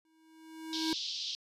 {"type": "tone with exponential growth", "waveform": "square", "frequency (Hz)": 320, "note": "D#4", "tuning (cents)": 49, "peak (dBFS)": -30, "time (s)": [0.05, 0.93], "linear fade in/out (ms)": 1, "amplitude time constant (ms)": 190}
{"type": "band-pass noise", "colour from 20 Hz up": "white", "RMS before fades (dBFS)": -38, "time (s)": [0.73, 1.35], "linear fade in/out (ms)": 0, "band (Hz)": [3100, 5200], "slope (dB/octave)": 48}
{"effects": ["resampled to 32000 Hz"]}